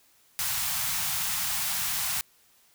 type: band-stop noise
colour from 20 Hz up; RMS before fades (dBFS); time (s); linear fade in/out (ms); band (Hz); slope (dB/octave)
white; -29; 0.39-2.21; 0; 200 to 700; 48
effects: white hiss -62 dBFS RMS until 2.74 s